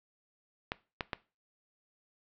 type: clicks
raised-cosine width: 0.3 ms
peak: -16 dBFS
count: 3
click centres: 0.719 / 1.008 / 1.132 s
effects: noise-tail reverb RT60 0.3 s tail -19 dB re dry + low-pass 4000 Hz 12 dB/octave

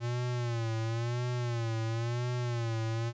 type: tone with vibrato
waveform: square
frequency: 117.7 Hz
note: A#2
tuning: 17 cents sharp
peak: -31 dBFS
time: 0-3.13 s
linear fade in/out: 50 ms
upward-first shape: sine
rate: 0.97 Hz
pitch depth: 83 cents each way
effects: resampled to 16000 Hz

